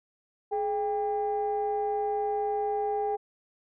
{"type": "tone pair together", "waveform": "sine", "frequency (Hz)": [421.7, 797.9], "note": ["G#4", "G5"], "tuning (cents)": [26, 30], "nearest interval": "major seventh", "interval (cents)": 1104, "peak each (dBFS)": -28, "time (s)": [0.51, 3.17], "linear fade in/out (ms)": 20, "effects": ["tanh soft clip ceiling -20 dBFS"]}